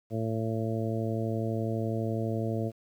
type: harmonic tone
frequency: 112 Hz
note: A2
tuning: 31 cents sharp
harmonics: 1 / 2 / 3 / 4 / 5 / 6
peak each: -31 / -34 / -36 / -37 / -38 / -39 dBFS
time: 0.1-2.72 s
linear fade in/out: 50 ms
effects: 10-bit